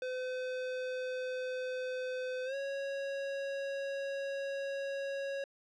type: tone with pitch glide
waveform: square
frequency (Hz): 509 to 551.9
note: C5 to C#5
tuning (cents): -48 to -8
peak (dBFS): -36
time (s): 0.02-5.44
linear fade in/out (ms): 2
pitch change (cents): +140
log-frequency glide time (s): 2.45-2.55
effects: low-pass 4000 Hz 12 dB/octave